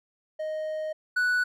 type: tone pair in turn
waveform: triangle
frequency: 622.3 / 1480.1 Hz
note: D#5 / F#6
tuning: 0 / 0 cents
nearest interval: octave + minor third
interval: 1500 cents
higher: second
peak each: -27 / -20 dBFS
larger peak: second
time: 0.39-0.93 / 1.16-1.44 s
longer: first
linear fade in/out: 10 ms
effects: none